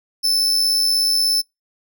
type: tone with amplitude modulation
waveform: 40% pulse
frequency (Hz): 5274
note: E8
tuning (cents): 0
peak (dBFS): -12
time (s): 0.23-1.42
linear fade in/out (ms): 20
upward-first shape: sine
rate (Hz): 96.6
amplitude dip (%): 50
effects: noise-tail reverb RT60 0.2 s tail -26 dB re dry